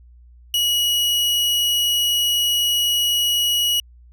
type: tone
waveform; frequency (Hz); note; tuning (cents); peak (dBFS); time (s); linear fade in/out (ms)
40% pulse; 2912; F#7; -28; -16; 0.54-3.8; 2
effects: added 60 Hz sine -44 dBFS peak until 4.12 s